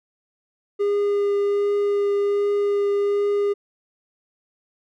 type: tone with vibrato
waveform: triangle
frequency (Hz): 406.1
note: G#4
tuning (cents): -39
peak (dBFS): -16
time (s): 0.79-3.54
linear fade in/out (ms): 20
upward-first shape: triangle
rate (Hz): 1.3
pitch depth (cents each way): 10
effects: none